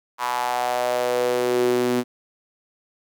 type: tone with high-pass filter sweep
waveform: sawtooth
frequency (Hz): 123.47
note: B2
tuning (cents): 0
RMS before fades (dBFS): -22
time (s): 0.18-2.04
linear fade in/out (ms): 50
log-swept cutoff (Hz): 1000 to 280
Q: 4.7
effects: none